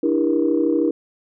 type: chord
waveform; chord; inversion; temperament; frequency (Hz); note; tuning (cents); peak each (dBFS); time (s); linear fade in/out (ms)
sine; E half-diminished seventh; third; just; 296.7 / 329.6 / 395.6 / 474.7; D4 / E4 / G4 / Bb4; +18 / 0 / +16 / +31; -20 / -19 / -25 / -22; 0.03-0.91; 5
effects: tanh soft clip ceiling -6 dBFS